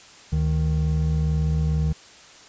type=tone pair together; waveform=triangle; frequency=73.41 / 155.56 Hz; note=D2 / D#3; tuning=0 / 0 cents; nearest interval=octave + minor second; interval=1300 cents; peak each=-20 dBFS; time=0.32-1.93 s; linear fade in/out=10 ms; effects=white hiss -47 dBFS RMS until 2.48 s + resampled to 16000 Hz